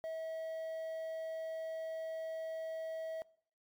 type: tone with quantisation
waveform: triangle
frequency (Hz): 645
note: E5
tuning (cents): -38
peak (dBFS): -36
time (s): 0.04-3.22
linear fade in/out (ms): 0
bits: 10
effects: noise-tail reverb RT60 0.6 s tail -22 dB re dry + MP3 96 kbps